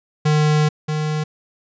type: tone pair in turn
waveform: square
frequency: 151.8 / 153.12 Hz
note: D#3 / D#3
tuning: -42 / -27 cents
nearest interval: unison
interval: 15 cents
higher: second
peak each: -14 / -20 dBFS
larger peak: first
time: 0.25-0.69 / 0.88-1.24 s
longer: first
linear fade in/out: 10 ms
effects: resampled to 16000 Hz